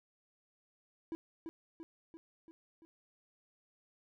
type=tone with echo; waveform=triangle; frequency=327.8 Hz; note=E4; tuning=10 cents flat; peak=-35 dBFS; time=1.12-1.15 s; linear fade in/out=0 ms; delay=340 ms; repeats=5; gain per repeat=-4 dB; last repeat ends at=2.85 s; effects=none